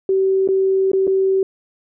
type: tone with dropouts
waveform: sine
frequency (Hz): 383.6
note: G4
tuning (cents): -37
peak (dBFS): -13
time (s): 0.09-1.43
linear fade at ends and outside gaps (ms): 2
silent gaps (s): 0.476-0.487 / 0.917-0.933 / 1.07-1.076
effects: none